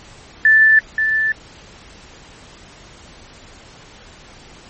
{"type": "tone with echo", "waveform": "sine", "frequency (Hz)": 1760, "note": "A6", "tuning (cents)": 0, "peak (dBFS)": -7, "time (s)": [0.45, 0.79], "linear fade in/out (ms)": 2, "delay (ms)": 530, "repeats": 1, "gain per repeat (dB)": -7, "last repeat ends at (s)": 1.32, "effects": ["pink hiss -42 dBFS RMS until 4.69 s", "MP3 32 kbps"]}